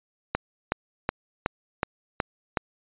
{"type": "click train", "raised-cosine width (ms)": 0.5, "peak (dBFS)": -8, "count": 7, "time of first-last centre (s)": [0.35, 2.572], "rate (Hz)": 2.7, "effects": ["resampled to 8000 Hz"]}